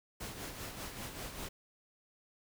pink noise with tremolo, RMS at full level -42 dBFS, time 0.2-1.49 s, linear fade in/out 10 ms, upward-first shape sine, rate 5.1 Hz, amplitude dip 50%, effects none

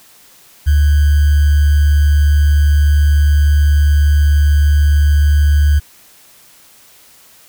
sine tone with sample-and-hold, 73.3 Hz, D2, 3 cents flat, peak -7 dBFS, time 0.66-5.8 s, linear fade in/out 20 ms, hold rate 1575 Hz, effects white hiss -45 dBFS RMS until 7.48 s

